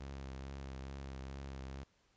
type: tone with vibrato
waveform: sawtooth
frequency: 67.4 Hz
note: C#2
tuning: 48 cents flat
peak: -40 dBFS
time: 0-1.84 s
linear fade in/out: 10 ms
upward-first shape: triangle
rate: 2.3 Hz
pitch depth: 40 cents each way
effects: pink hiss -73 dBFS RMS until 2.16 s + resampled to 16000 Hz